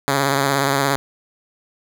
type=tone with vibrato; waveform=5% pulse; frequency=138.5 Hz; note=C#3; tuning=1 cent flat; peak=-5 dBFS; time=0.08-0.96 s; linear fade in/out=0 ms; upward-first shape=sine; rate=17 Hz; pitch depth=41 cents each way; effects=none